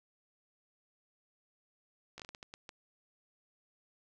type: slowing click train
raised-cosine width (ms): 0.2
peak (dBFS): -29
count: 9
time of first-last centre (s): 2.18-2.692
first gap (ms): 16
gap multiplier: 1.38
effects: none